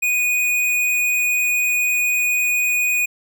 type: tone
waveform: square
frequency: 2474 Hz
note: D#7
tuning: 10 cents flat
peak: -17 dBFS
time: 0.02-3.06 s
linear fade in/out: 10 ms
effects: none